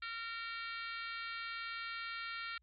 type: harmonic tone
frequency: 459.7 Hz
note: A#4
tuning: 24 cents flat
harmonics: 3 / 4 / 5 / 6 / 7 / 8 / 9 / 10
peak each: -44 / -48 / -47 / -52 / -53 / -54 / -52 / -59 dBFS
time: 0.02-2.58 s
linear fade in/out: 5 ms
effects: added 60 Hz sine -70 dBFS peak until 2.62 s